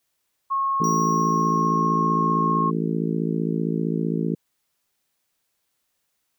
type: tone with pitch glide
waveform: sine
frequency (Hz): 1089 to 1081.5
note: C#6 to C#6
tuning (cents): -31 to -43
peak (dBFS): -20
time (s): 0.5-2.71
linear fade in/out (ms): 20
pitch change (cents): -12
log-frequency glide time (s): 0.93-1.23
type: harmonic tone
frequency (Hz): 55.4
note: A1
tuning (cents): +13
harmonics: 3 / 4 / 5 / 6 / 7 / 8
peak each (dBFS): -25 / -27 / -29 / -31 / -32 / -33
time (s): 0.8-4.35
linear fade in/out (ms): 5
type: tone with exponential decay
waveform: square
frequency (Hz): 5740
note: F8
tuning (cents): +47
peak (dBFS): -29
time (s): 0.84-2.59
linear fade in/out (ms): 1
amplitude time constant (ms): 380
effects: white hiss -74 dBFS RMS until 6.38 s